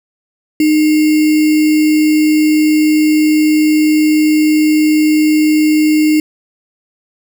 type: tone with sample-and-hold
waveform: sine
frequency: 306.9 Hz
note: D#4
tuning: 24 cents flat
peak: -7 dBFS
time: 0.6-6.2 s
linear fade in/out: 2 ms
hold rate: 2450 Hz
effects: none